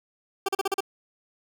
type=tone bursts; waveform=20% pulse; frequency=390 Hz; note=G4; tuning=9 cents flat; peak=-18 dBFS; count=6; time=0.46-0.806 s; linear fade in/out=5 ms; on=26 ms; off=38 ms; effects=none